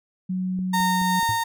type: tone with pitch glide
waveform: sine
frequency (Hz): 185 to 183.19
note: F#3 to F#3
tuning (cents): 0 to -17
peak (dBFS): -23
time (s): 0.29-1.2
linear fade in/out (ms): 10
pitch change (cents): -17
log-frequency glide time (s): 0.71-0.97
type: click train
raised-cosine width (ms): 3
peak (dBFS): -28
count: 4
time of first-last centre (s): 0.59-1.23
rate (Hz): 4.69
type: tone with tremolo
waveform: 35% pulse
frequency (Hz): 920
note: A#5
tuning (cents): -23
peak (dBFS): -18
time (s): 0.73-1.44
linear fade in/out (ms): 10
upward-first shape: triangle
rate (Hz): 2.6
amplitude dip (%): 25
type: tone with exponential decay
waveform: triangle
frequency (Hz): 109.1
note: A2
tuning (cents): -14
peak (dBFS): -21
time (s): 1.29-1.44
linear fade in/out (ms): 0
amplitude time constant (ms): 32
effects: none